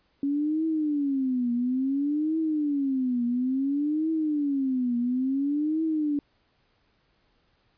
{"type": "tone with vibrato", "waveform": "sine", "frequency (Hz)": 277.2, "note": "C#4", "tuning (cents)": 0, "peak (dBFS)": -23, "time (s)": [0.23, 6.19], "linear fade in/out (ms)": 2, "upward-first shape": "triangle", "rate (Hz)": 0.58, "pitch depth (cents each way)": 270, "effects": ["pink hiss -68 dBFS RMS until 7.77 s", "resampled to 11025 Hz"]}